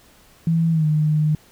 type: tone with pitch glide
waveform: sine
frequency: 164.81 to 152.89 Hz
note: E3 to D#3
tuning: 0 to -30 cents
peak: -15 dBFS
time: 0.47-1.35 s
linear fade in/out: 2 ms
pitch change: -130 cents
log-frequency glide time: 0.71-0.86 s
effects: pink hiss -52 dBFS RMS until 1.51 s